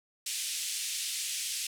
white band-pass noise, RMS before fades -35 dBFS, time 0.26-1.67 s, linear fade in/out 5 ms, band 2400 to 10000 Hz, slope 24 dB/octave, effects none

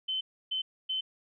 sine tone bursts at uneven times, 3063 Hz, G7, 41 cents flat, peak -29 dBFS, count 3, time 0.08-0.21 / 0.51-0.62 / 0.89-1.01 s, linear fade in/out 10 ms, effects none

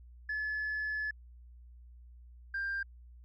sine tone pair in turn, 1719 / 1590.6 Hz, A6 / G6, -41 / +25 cents, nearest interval minor second, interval 134 cents, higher first, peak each -31 / -31 dBFS, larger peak neither, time 0.29-1.11 / 2.54-2.83 s, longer first, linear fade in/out 5 ms, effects tanh soft clip ceiling -30 dBFS + added 60 Hz sine -51 dBFS peak until 3.24 s

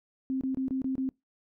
sine tone bursts, 263.5 Hz, C4, 12 cents sharp, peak -27 dBFS, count 6, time 0.3-1.09 s, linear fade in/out 0 ms, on 110 ms, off 26 ms, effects noise-tail reverb RT60 0.2 s tail -25 dB re dry

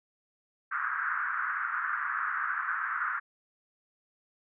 white band-pass noise, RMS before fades -32 dBFS, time 0.71-3.2 s, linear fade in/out 20 ms, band 1200 to 1600 Hz, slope 48 dB/octave, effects none

